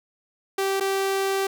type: tone with dropouts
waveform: sawtooth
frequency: 389.1 Hz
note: G4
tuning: 13 cents flat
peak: -18 dBFS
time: 0.58-1.47 s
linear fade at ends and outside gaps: 5 ms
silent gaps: 0.8-0.807 s
effects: none